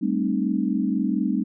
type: chord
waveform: sine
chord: A half-diminished seventh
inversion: third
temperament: equal with one note detuned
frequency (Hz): 196 / 220 / 261.6 / 304.9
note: G3 / A3 / C4 / Eb4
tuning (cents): 0 / 0 / 0 / -35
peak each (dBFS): -25 / -26 / -26 / -27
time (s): 0.01-1.44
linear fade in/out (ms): 20
effects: none